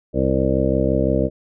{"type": "harmonic tone", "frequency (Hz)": 65.9, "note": "C2", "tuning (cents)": 13, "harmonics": [1, 2, 3, 4, 5, 7, 8, 9], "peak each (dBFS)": [-24, -24, -24, -24, -24, -24, -24, -24], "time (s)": [0.13, 1.3], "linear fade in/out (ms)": 50, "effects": []}